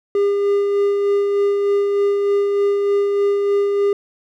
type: tone with tremolo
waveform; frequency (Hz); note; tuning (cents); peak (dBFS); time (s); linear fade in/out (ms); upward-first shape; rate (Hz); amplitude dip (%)
triangle; 403.3; G4; +49; -11; 0.15-3.93; 2; sine; 3.3; 30
effects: none